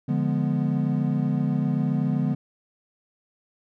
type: chord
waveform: triangle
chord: D diminished seventh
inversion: none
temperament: equal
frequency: 146.83 / 174.61 / 207.7 / 246.9 Hz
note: D3 / F3 / Ab3 / Cb4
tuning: 0 / 0 / 0 / 0 cents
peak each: -23 / -26 / -26 / -25 dBFS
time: 0.08-2.35 s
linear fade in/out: 10 ms
effects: none